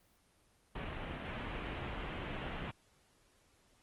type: low-pass noise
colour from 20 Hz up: pink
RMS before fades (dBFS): -42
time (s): 0.75-2.71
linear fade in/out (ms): 5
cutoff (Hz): 3200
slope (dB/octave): 48
effects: pink hiss -70 dBFS RMS until 3.82 s + Opus 24 kbps